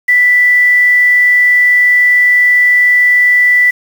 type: tone with quantisation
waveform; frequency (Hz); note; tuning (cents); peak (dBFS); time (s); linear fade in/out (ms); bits
sine; 1975.5; B6; 0; -5; 0.08-3.71; 10; 5
effects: none